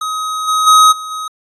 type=tone with level steps; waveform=square; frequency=1264 Hz; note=D#6; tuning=27 cents sharp; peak=-18 / -12 / -5 / -24 / -21 dBFS; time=0.01-1.28 s; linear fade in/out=5 ms; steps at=0.47 / 0.66 / 0.91 / 1.1 s; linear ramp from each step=20 ms; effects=resampled to 24000 Hz